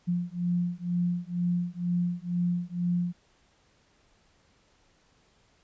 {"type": "beating tone pair", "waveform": "sine", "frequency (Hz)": [174.61, 176.71], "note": ["F3", "F3"], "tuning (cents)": [0, 21], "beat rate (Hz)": 2.1, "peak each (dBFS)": -29, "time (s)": [0.07, 3.13], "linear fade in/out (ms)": 20, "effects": ["pink hiss -65 dBFS RMS until 5.63 s", "resampled to 16000 Hz"]}